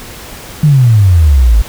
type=exponential sweep; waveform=sine; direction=down; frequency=157.7 to 50.5 Hz; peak=-3 dBFS; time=0.63-1.62 s; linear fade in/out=5 ms; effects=pink hiss -29 dBFS RMS until 1.68 s